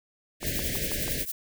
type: band-stop noise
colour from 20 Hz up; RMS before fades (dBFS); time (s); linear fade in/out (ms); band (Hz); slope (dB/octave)
pink; -32; 0.4-1.26; 50; 650 to 1600; 96
type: click train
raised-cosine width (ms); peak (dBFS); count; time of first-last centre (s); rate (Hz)
1; -22; 5; 0.43-1.079; 6.16
type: noise with tremolo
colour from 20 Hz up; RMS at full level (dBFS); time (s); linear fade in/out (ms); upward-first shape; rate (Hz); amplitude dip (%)
violet; -30; 0.46-1.32; 5; triangle; 11; 85
effects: none